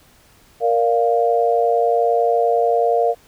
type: chord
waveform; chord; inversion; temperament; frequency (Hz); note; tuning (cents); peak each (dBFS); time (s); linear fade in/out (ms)
sine; Bb major; none; equal; 466.2 / 587.3 / 698.5; Bb4 / D5 / F5; 0 / 0 / 0; -17 / -22 / -17; 0.6-3.15; 50
effects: pink hiss -52 dBFS RMS until 3.27 s